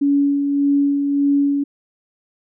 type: tone with tremolo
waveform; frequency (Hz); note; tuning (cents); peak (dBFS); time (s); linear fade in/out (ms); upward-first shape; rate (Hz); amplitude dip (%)
sine; 282.8; C#4; +35; -12; 0.01-1.64; 10; sine; 1.7; 40
effects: none